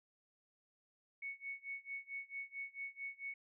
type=tone with tremolo; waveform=sine; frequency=2217 Hz; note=C#7; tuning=in tune; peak=-40 dBFS; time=1.22-3.34 s; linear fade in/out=5 ms; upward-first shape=sine; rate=4.5 Hz; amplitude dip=95%; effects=none